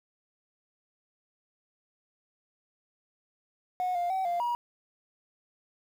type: tone with pitch steps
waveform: triangle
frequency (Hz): 730 / 701 / 761 / 697 / 958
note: F#5 / F5 / F#5 / F5 / A#5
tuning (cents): -24 / +6 / +48 / -4 / +47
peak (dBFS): -24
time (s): 3.8-4.55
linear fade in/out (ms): 0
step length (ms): 150
effects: tanh soft clip ceiling -22 dBFS + 9-bit